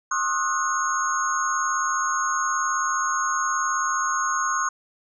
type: tone cluster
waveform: sine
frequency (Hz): 1070 / 1230 / 1309 / 1465 / 6530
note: C6 / D#6 / E6 / F#6 / G#8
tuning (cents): +38 / -20 / -13 / -18 / -30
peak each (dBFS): -25 / -28 / -33 / -28 / -29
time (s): 0.11-4.69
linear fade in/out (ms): 5
effects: none